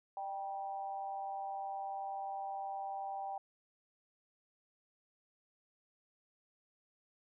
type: tone with amplitude modulation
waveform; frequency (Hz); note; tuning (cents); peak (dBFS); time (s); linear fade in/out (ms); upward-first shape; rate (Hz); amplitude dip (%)
sine; 784; G5; 0; -35; 0.17-3.38; 2; sine; 181; 70
effects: none